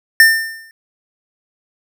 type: tone with exponential decay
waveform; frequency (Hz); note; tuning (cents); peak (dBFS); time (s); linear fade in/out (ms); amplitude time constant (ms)
square; 1800; A6; +39; -3; 0.2-0.71; 1; 110
effects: none